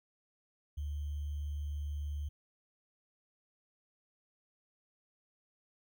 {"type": "tone with sample-and-hold", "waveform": "sine", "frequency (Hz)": 73.42, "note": "D2", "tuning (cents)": 0, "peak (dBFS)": -35, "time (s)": [0.77, 2.29], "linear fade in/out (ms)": 10, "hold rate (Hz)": 3150, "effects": []}